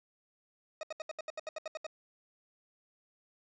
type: tone bursts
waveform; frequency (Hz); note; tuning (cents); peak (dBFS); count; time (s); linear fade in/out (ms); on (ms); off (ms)
40% pulse; 627; D#5; +13; -36; 12; 0.81-1.866; 2; 22; 72
effects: resampled to 16000 Hz + 11-bit